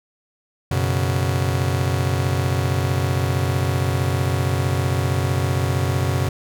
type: chord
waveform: 45% pulse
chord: F# suspended fourth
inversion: none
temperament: just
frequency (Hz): 92.5 / 123.33 / 138.75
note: F#2 / B2 / C#3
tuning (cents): 0 / -2 / +2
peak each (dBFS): -22 / -23 / -24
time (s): 0.71-6.29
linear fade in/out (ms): 5
effects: none